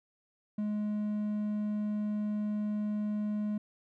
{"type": "tone", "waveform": "triangle", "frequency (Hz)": 210, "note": "G#3", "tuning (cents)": 19, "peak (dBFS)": -28, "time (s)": [0.58, 3.58], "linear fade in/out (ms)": 5, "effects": []}